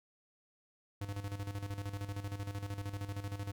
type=tone with tremolo; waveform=square; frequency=100.4 Hz; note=G2; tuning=42 cents sharp; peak=-37 dBFS; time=1.01-3.52 s; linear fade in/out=5 ms; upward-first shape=square; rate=13 Hz; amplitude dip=65%; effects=none